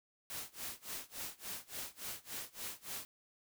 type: noise with tremolo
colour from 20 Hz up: white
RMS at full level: -42 dBFS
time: 0.3-3.05 s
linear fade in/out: 0 ms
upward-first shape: sine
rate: 3.5 Hz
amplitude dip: 95%
effects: none